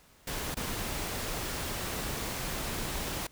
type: noise with dropouts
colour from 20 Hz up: pink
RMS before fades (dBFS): -35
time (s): 0.27-3.27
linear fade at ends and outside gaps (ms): 5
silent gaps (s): 0.545-0.568
effects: pink hiss -60 dBFS RMS until 3.31 s